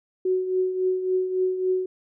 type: tone with tremolo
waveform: sine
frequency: 371.2 Hz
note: F#4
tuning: 6 cents sharp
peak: -18 dBFS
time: 0.25-1.86 s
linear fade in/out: 5 ms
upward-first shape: triangle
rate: 3.6 Hz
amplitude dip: 65%
effects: none